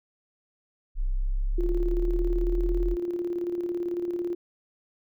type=exponential sweep; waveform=sine; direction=up; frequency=31.67 to 41.23 Hz; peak=-23 dBFS; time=0.95-2.97 s; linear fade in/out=50 ms
type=tone with tremolo; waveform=sine; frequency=349 Hz; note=F4; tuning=1 cent flat; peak=-25 dBFS; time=1.58-4.35 s; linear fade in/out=5 ms; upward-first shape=square; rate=18 Hz; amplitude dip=45%
effects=none